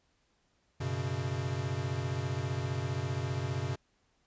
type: chord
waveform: square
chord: F# suspended fourth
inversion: none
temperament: equal with one note detuned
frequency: 94.82 / 123.47 / 138.59 Hz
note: F#2 / B2 / C#3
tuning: +43 / 0 / 0 cents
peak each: -38 / -36 / -37 dBFS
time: 0.8-3.76 s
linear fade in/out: 10 ms
effects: pink hiss -73 dBFS RMS until 4.26 s + resampled to 16000 Hz